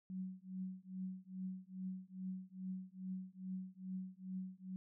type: tone with tremolo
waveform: sine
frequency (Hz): 186.8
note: F#3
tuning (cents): +17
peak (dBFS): -39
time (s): 0.1-4.76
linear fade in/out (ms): 0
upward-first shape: triangle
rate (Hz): 2.4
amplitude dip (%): 100
effects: none